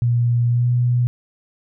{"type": "tone with pitch glide", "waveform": "sine", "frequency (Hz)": [119.6, 122.32], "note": ["A#2", "B2"], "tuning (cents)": [45, -16], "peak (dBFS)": -14, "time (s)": [0.02, 1.07], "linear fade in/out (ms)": 0, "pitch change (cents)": 39, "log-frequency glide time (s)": [0.49, 0.68], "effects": []}